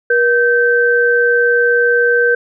sine tone pair together, 478.5 / 1551 Hz, A#4 / G6, +45 / -19 cents, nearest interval octave + minor sixth, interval 2036 cents, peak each -12 dBFS, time 0.1-2.35 s, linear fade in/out 5 ms, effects none

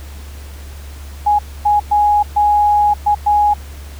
sine tone bursts at uneven times, 830.6 Hz, G#5, in tune, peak -9 dBFS, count 6, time 1.26-1.39 / 1.65-1.8 / 1.91-2.23 / 2.36-2.94 / 3.06-3.15 / 3.26-3.54 s, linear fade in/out 10 ms, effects added 71 Hz sine -29 dBFS peak until 3.99 s + pink hiss -40 dBFS RMS until 3.99 s

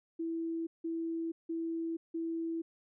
sine tone bursts, 329.6 Hz, E4, in tune, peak -33 dBFS, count 4, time 0.19-2.62 s, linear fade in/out 10 ms, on 480 ms, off 170 ms, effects none

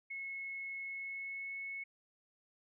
sine tone with pitch glide, 2184 to 2199 Hz, C#7 to C#7, -26 to -14 cents, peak -40 dBFS, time 0.1-1.84 s, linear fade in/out 10 ms, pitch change +12 cents, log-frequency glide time 0.84-1.55 s, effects none

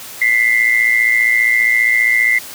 sine tone pair together, 1990 / 2105 Hz, B6 / C7, +13 / +10 cents, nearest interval minor second, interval 97 cents, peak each -13 dBFS, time 0.21-2.39 s, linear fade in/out 10 ms, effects white hiss -32 dBFS RMS until 2.54 s + high-pass 60 Hz 12 dB/octave

